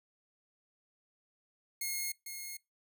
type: tone with echo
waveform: 5% pulse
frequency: 2156 Hz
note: C#7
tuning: 49 cents flat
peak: -24 dBFS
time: 1.81-2.12 s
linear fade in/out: 5 ms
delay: 450 ms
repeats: 1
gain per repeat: -7 dB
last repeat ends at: 2.57 s
effects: noise-tail reverb RT60 0.2 s tail -22 dB re dry